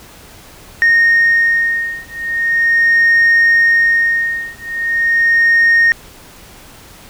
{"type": "beating tone pair", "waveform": "sine", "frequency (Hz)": [1850, 1850.4], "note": ["A#6", "A#6"], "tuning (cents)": [-14, -13], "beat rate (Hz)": 0.4, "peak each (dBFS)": -11, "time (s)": [0.82, 5.92], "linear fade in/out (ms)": 0, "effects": ["tanh soft clip ceiling -5 dBFS", "pink hiss -39 dBFS RMS until 7.09 s"]}